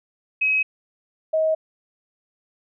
sine tone pair in turn, 2547 / 633.4 Hz, D#7 / D#5, +40 / +31 cents, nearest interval 2 octaves, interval 2409 cents, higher first, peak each -17 dBFS, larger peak neither, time 0.41-0.63 / 1.33-1.55 s, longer neither, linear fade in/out 10 ms, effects none

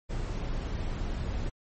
brown noise, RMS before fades -32 dBFS, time 0.09-1.5 s, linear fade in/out 20 ms, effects MP3 32 kbps

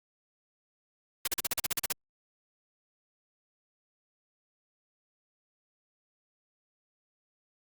white noise bursts, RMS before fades -29 dBFS, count 11, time 1.25-1.925 s, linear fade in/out 5 ms, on 25 ms, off 40 ms, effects Opus 48 kbps

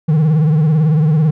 triangle tone with vibrato, 154.9 Hz, D#3, 7 cents flat, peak -7 dBFS, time 0.08-1.31 s, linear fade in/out 10 ms, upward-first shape triangle, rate 18 Hz, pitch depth 120 cents each way, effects none

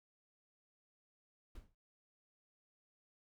brown noise with exponential decay, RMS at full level -44 dBFS, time 1.55-1.75 s, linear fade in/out 5 ms, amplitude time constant 42 ms, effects none

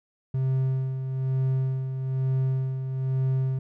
triangle tone with tremolo, 131.8 Hz, C3, 13 cents sharp, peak -19 dBFS, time 0.34-3.59 s, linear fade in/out 5 ms, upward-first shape sine, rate 1.1 Hz, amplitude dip 55%, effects none

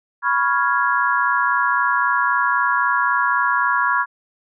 sine chord, C# dominant seventh, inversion third, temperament equal with one note detuned, 984.9 / 1108.7 / 1396.9 / 1661.2 Hz, B5 / C#6 / E#6 / G#6, -5 / 0 / 0 / 0 cents, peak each -21 dBFS, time 0.22-4.06 s, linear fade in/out 50 ms, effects none

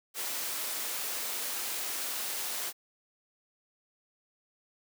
white high-pass noise, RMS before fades -35 dBFS, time 0.14-2.73 s, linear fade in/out 50 ms, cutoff 320 Hz, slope 12 dB/octave, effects none

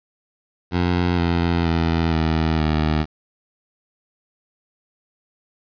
15% pulse tone with pitch steps, 88.3 / 85.44 / 82.67 / 80 / 77.4 Hz, F2 / F2 / E2 / D#2 / D#2, +20 / -37 / +6 / +49 / -9 cents, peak -11 dBFS, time 0.71-3.06 s, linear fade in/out 50 ms, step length 470 ms, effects resampled to 11025 Hz + 8-bit

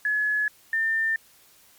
sine tone pair in turn, 1700 / 1800.1 Hz, G#6 / A6, +40 / +39 cents, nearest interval minor second, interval 99 cents, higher second, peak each -21 dBFS, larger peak neither, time 0.05-0.48 / 0.73-1.16 s, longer neither, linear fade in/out 2 ms, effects white hiss -56 dBFS RMS until 1.78 s + MP3 96 kbps

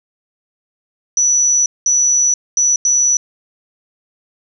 sine tone bursts at uneven times, 5920 Hz, F#8, in tune, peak -10 dBFS, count 4, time 1.17-1.66 / 1.86-2.34 / 2.57-2.76 / 2.85-3.17 s, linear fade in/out 2 ms, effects none

